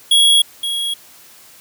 square tone pair in turn, 3326 / 3311 Hz, G#7 / G#7, +2 / -6 cents, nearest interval unison, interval 8 cents, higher first, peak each -9 / -19 dBFS, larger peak first, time 0.11-0.42 / 0.63-0.94 s, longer neither, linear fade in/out 5 ms, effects white hiss -44 dBFS RMS until 1.6 s + high-pass 80 Hz 12 dB/octave

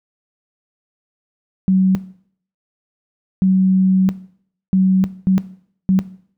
sine tone bursts at uneven times, 188.3 Hz, F#3, 31 cents sharp, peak -10 dBFS, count 5, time 1.68-1.95 / 3.42-4.09 / 4.73-5.04 / 5.27-5.38 / 5.89-5.99 s, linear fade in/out 0 ms, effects noise-tail reverb RT60 0.6 s tail -17 dB re dry

